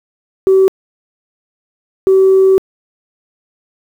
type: tone bursts at uneven times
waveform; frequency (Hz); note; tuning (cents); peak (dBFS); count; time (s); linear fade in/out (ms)
sine; 382.2; G4; -44; -4; 2; 0.47-0.68 / 2.07-2.58; 0
effects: tanh soft clip ceiling -2 dBFS + 7-bit